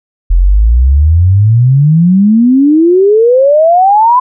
sine exponential sweep, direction up, 41.2 to 1021 Hz, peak -3 dBFS, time 0.3-4.2 s, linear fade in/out 10 ms, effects none

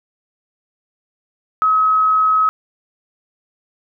sine tone, 1278 Hz, D#6, 46 cents sharp, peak -11 dBFS, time 1.62-2.49 s, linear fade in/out 0 ms, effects none

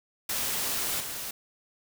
white noise with level steps, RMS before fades -30 / -36 dBFS, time 0.29-1.31 s, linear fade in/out 5 ms, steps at 1 s, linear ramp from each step 5 ms, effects none

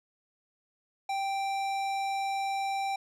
sine tone with tanh clipping, 784 Hz, G5, in tune, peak -31 dBFS, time 1.09-2.96 s, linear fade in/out 5 ms, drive 17 dB, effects none

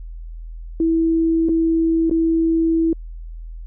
sine tone with dropouts, 327.3 Hz, E4, 12 cents flat, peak -14 dBFS, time 0.8-2.93 s, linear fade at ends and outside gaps 2 ms, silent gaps 1.487-1.492 / 2.097-2.111 s, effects added 41 Hz sine -30 dBFS peak until 3.66 s

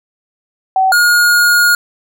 sine / square tone pair in turn, 760 / 1431.8 Hz, F#5 / F6, +46 / +43 cents, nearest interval major seventh, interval 1097 cents, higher second, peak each -8 dBFS, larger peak neither, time 0.76-0.92 / 0.92-1.75 s, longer second, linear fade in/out 2 ms, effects none

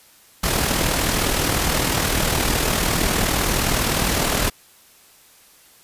pink noise with amplitude modulation, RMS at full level -18 dBFS, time 0.43-4.5 s, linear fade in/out 10 ms, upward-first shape sine, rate 39.6 Hz, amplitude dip 45%, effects white hiss -51 dBFS RMS until 5.83 s + resampled to 32000 Hz

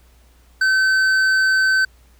sine tone with hard clipping, 1534 Hz, G6, 38 cents flat, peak -15 dBFS, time 0.61-1.85 s, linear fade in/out 5 ms, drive 7 dB, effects added 60 Hz sine -49 dBFS peak until 2.19 s + pink hiss -57 dBFS RMS until 2.19 s

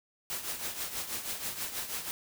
white noise with tremolo, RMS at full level -34 dBFS, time 0.3-2.11 s, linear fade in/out 0 ms, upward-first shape triangle, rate 6.2 Hz, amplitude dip 70%, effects none

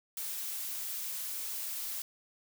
blue noise, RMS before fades -38 dBFS, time 0.17-2.02 s, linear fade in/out 2 ms, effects none

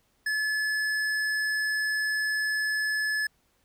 sine tone with hard clipping, 1720 Hz, A6, 40 cents flat, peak -27 dBFS, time 0.26-3.27 s, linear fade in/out 5 ms, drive 11 dB, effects pink hiss -69 dBFS RMS until 3.64 s

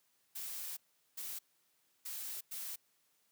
blue noise bursts at uneven times, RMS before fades -43 dBFS, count 4, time 0.35-0.77 / 1.17-1.39 / 2.05-2.41 / 2.51-2.76 s, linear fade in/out 10 ms, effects white hiss -75 dBFS RMS until 3.31 s + high-pass 100 Hz 12 dB/octave

